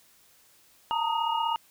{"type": "tone cluster", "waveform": "sine", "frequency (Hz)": [892, 928, 1246, 2861], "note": ["A5", "A#5", "D#6", "F7"], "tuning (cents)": [23, -8, 2, 41], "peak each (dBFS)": [-31, -27, -33, -35], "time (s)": [0.91, 1.56], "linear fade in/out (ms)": 0, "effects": ["white hiss -60 dBFS RMS until 1.7 s"]}